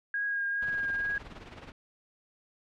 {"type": "tone with vibrato", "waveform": "sine", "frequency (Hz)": 1632, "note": "G#6", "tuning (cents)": -31, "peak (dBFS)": -28, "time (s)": [0.14, 1.18], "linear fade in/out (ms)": 2, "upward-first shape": "triangle", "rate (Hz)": 2.3, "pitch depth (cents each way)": 20}
{"type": "noise with tremolo", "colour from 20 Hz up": "pink", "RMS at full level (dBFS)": -43, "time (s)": [0.62, 1.72], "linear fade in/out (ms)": 2, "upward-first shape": "sine", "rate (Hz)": 19, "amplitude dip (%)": 65}
{"effects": ["low-pass 3000 Hz 12 dB/octave"]}